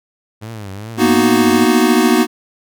sawtooth tone with vibrato, 104.8 Hz, G#2, 16 cents sharp, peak -23 dBFS, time 0.41-1.66 s, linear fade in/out 20 ms, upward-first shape triangle, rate 2.5 Hz, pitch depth 180 cents each way
square chord, B major seventh, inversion third, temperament equal, 233.1 / 246.9 / 311.1 / 370 Hz, A#3 / B3 / D#4 / F#4, 0 / 0 / 0 / 0 cents, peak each -16 dBFS, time 0.97-2.27 s, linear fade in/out 50 ms
effects none

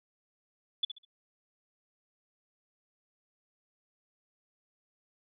sine tone with echo, 3459 Hz, A7, 30 cents flat, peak -25 dBFS, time 0.83-0.85 s, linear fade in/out 5 ms, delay 67 ms, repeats 3, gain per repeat -11 dB, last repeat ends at 1.051 s, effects none

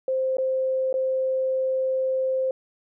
sine tone with dropouts, 523.3 Hz, C5, in tune, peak -21 dBFS, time 0.08-2.51 s, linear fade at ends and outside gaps 2 ms, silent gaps 0.37-0.383 / 0.928-0.94 s, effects none

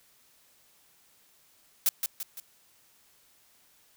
blue noise with echo, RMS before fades -23 dBFS, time 1.86-1.89 s, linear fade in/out 2 ms, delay 170 ms, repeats 3, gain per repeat -6 dB, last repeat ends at 2.4 s, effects white hiss -63 dBFS RMS until 3.96 s

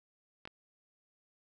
clicks, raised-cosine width 0.3 ms, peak -29 dBFS, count 2, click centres 0.454 / 0.475 s, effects none

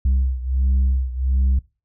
sine beating tone pair, 64.9 / 66.3 Hz, C2 / C2, -13 / +23 cents, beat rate 1.4 Hz, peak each -16 / -19 dBFS, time 0.05-1.59 s, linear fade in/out 5 ms, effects noise-tail reverb RT60 0.3 s tail -23 dB re dry + tanh soft clip ceiling -13 dBFS

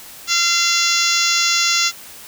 harmonic tone, 687 Hz, F5, 29 cents flat, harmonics 2 / 3 / 4 / 5 / 6 / 7 / 8 / 9 / 10, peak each -23 / -23 / -23 / -23 / -23 / -23 / -23 / -23 / -23 dBFS, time 0.27-1.92 s, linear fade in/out 50 ms, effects white hiss -38 dBFS RMS until 2.27 s

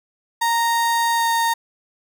35% pulse tone with pitch glide, 929 to 922.6 Hz, A#5 to A#5, -6 to -18 cents, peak -15 dBFS, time 0.41-1.54 s, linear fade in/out 10 ms, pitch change -12 cents, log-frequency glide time 1.14-1.26 s, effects none

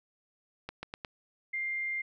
clicks, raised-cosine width 0.3 ms, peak -22 dBFS, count 4, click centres 0.69 / 0.83 / 0.939 / 1.048 s
sine tone, 2100 Hz, C7, 6 cents sharp, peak -31 dBFS, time 1.53-2.02 s, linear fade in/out 10 ms
effects none

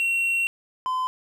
triangle tone pair in turn, 2731 / 1023 Hz, F7 / C6, -39 / -39 cents, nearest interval octave + perfect fourth, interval 1700 cents, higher first, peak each -19 / -21 dBFS, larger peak first, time 0-0.47 / 0.86-1.07 s, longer first, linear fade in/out 0 ms, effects none

